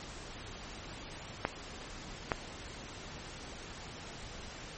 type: clicks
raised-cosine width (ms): 0.5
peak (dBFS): -13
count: 2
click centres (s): 1.451 / 2.318
effects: pink hiss -46 dBFS RMS until 4.77 s + MP3 32 kbps

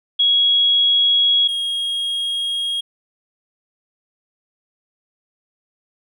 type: tone pair in turn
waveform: sine / triangle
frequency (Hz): 3322 / 3271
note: G#7 / G#7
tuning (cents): 0 / -27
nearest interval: unison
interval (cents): 27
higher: first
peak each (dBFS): -12 / -18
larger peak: first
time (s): 0.19-1.48 / 1.48-2.81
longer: second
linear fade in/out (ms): 10
effects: none

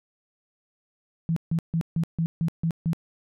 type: tone bursts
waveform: sine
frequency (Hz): 164.81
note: E3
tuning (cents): 0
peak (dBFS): -21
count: 8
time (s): 1.29-2.932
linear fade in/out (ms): 0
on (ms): 74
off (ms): 150
effects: none

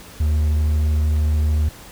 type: tone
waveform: triangle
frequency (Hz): 76.1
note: D#2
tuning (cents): -38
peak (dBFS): -13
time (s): 0.2-1.69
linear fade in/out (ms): 5
effects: pink hiss -41 dBFS RMS until 1.91 s

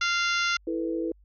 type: harmonic tone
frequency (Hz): 694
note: F5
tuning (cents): -11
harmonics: 2 / 3 / 4 / 5 / 6 / 7 / 8 / 9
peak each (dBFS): -26 / -30 / -32 / -34 / -36 / -37 / -38 / -39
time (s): 0.01-0.57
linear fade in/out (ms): 5
type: chord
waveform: sine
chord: E suspended fourth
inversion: none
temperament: equal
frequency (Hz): 329.6 / 440 / 493.9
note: E4 / A4 / B4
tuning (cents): 0 / 0 / 0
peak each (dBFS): -28 / -34 / -33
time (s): 0.67-1.12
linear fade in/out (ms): 5
effects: added 50 Hz sine -54 dBFS peak until 1.24 s

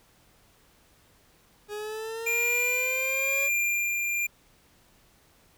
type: linear sweep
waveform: 40% pulse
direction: up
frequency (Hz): 413.2 to 560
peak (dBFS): -32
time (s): 1.68-3.5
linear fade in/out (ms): 50
type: tone with tremolo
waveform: square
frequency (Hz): 2393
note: D7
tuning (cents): +32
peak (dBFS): -24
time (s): 2.26-4.27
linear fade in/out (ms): 10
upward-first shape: sine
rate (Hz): 0.99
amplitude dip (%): 30
effects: pink hiss -61 dBFS RMS until 5.57 s

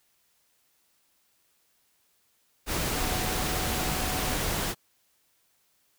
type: tone in noise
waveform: sine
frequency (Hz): 740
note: F#5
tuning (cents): 0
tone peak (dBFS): -38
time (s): 2.93-4.37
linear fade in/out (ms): 50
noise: pink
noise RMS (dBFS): -29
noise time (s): 2.66-4.75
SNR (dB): -12
effects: white hiss -69 dBFS RMS until 5.98 s

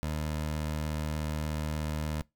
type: tone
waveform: 20% pulse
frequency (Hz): 76.7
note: D#2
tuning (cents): -24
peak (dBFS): -26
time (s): 0.03-2.22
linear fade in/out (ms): 0
effects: noise-tail reverb RT60 0.2 s tail -22 dB re dry

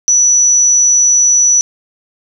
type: tone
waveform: sine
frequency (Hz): 5920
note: F#8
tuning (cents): 0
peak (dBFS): -6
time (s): 0.08-1.61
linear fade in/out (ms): 0
effects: none

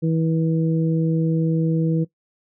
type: harmonic tone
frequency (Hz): 162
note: E3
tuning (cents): -30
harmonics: 1 / 2 / 3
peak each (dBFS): -18 / -24 / -28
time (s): 0.02-2.05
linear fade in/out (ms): 20
effects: noise-tail reverb RT60 0.1 s tail -18 dB re dry

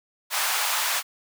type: high-pass noise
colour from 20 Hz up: pink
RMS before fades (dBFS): -25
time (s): 0.3-1.03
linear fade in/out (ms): 50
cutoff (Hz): 810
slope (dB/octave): 24
effects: none

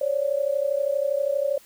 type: tone pair together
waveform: sine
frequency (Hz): 546.5 / 579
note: C#5 / D5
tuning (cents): -25 / -25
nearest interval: minor second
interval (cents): 100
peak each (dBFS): -24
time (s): 0.01-1.58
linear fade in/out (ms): 5
effects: white hiss -53 dBFS RMS until 1.65 s

